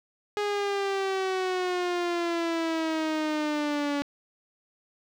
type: exponential sweep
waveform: sawtooth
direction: down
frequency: 415.3 to 284.7 Hz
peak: -22 dBFS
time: 0.37-4.02 s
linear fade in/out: 0 ms
effects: low-pass 5000 Hz 12 dB/octave + 10-bit